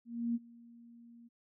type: tone with ADSR envelope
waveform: sine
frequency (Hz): 234.8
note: A#3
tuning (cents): +13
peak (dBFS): -29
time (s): 0.05-1.29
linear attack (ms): 300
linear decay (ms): 33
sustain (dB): -24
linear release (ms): 23
effects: none